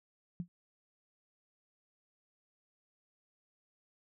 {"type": "tone with exponential decay", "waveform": "sine", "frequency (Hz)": 174.61, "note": "F3", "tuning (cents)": 0, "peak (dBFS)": -31, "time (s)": [0.4, 0.48], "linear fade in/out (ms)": 0, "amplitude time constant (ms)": 17, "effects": []}